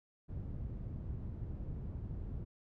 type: low-pass noise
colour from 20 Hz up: white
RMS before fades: -42 dBFS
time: 0.28-2.45 s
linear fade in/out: 20 ms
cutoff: 110 Hz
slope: 12 dB/octave
effects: none